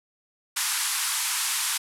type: band-pass noise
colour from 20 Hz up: white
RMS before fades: -27 dBFS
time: 0.56-1.78 s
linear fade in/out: 10 ms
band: 880 to 12000 Hz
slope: 48 dB/octave
effects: none